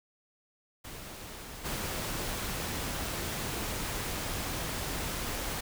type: noise with level steps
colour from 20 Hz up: pink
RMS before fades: -44 / -35 dBFS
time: 0.84-5.61 s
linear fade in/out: 10 ms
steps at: 1.64 s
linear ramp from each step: 20 ms
effects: none